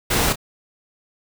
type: noise with echo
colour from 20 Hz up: pink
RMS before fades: -19 dBFS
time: 0.1-0.33 s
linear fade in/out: 10 ms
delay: 28 ms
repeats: 1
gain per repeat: -11 dB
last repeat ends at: 0.358 s
effects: none